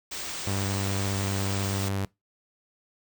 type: band-stop noise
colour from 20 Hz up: white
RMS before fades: -35 dBFS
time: 0.11-1.89 s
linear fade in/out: 10 ms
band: 9100 to 16000 Hz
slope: 96 dB/octave
type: tone with vibrato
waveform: sawtooth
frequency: 98 Hz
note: G2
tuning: in tune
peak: -23 dBFS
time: 0.47-2.05 s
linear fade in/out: 0 ms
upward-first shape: sine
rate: 9.7 Hz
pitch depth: 9 cents each way
effects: noise-tail reverb RT60 0.2 s tail -23 dB re dry